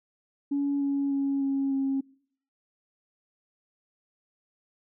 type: tone with pitch steps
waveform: sine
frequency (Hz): 282.4 / 279.5 / 276.6 / 273.7 / 270.9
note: C#4 / C#4 / C#4 / C#4 / C#4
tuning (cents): +32 / +14 / -4 / -22 / -40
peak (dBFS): -23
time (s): 0.51-2.01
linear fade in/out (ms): 10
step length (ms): 300
effects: noise-tail reverb RT60 0.6 s tail -25 dB re dry + tanh soft clip ceiling -20 dBFS